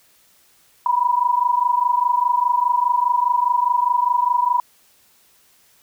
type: tone pair together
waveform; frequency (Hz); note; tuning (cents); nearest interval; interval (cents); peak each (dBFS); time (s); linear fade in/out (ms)
sine; 966 / 990.9; B5 / B5; -39 / +5; unison; 44; -18 / -18; 0.86-4.6; 2
effects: white hiss -56 dBFS RMS until 5.82 s